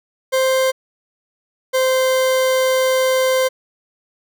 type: tone pair in turn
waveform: 40% pulse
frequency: 523.3 / 519.7 Hz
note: C5 / C5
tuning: 0 / -12 cents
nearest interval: unison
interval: 12 cents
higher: first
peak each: -13 dBFS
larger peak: neither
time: 0.32-0.72 / 1.73-3.49 s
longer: second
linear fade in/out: 20 ms
effects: none